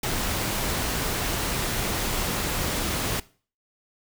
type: noise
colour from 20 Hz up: pink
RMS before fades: -27 dBFS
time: 0.03-3.2 s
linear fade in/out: 5 ms
effects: noise-tail reverb RT60 0.4 s tail -20 dB re dry